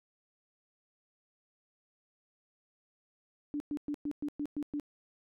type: tone bursts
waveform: sine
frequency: 292.6 Hz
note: D4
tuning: 6 cents flat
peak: -32 dBFS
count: 8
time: 3.54-4.798 s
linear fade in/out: 0 ms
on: 61 ms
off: 110 ms
effects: none